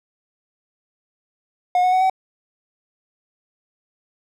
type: tone with pitch steps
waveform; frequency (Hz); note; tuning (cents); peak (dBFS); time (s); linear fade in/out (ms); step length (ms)
triangle; 722 / 733.8 / 745.7 / 757.9; F#5 / F#5 / F#5 / F#5; -43 / -15 / +13 / +41; -12; 1.75-2.098; 2; 87
effects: none